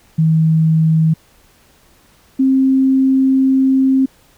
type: tone pair in turn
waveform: sine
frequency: 159.8 / 265.4 Hz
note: D#3 / C4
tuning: +47 / +25 cents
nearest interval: major sixth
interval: 878 cents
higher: second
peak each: -9 dBFS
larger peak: neither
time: 0.18-1.14 / 2.39-4.06 s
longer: second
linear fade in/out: 10 ms
effects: pink hiss -51 dBFS RMS until 4.37 s